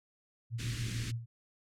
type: tone with tremolo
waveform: sine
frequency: 116.2 Hz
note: A#2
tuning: 5 cents flat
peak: -32 dBFS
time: 0.5-1.26 s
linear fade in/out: 50 ms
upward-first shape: sine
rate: 6.7 Hz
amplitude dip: 65%
type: band-stop noise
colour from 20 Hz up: pink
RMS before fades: -40 dBFS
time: 0.58-1.12 s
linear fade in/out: 20 ms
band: 320 to 1700 Hz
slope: 24 dB/octave
effects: low-pass 8000 Hz 12 dB/octave